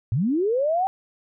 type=linear sweep; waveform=sine; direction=up; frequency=97.6 to 784 Hz; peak=-19 dBFS; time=0.12-0.87 s; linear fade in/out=0 ms; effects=none